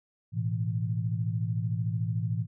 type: chord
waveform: sine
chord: A suspended second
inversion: none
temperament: equal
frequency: 110 / 123.47 / 164.81 Hz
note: A2 / B2 / E3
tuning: 0 / 0 / 0 cents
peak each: -29 / -33 / -33 dBFS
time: 0.32-2.47 s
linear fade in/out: 50 ms
effects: none